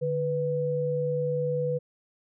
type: tone pair together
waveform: sine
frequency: 148.37 / 493.9 Hz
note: D3 / B4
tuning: +18 / 0 cents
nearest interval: octave + major sixth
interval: 2082 cents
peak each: -30 / -26 dBFS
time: 0.01-1.79 s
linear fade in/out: 20 ms
effects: none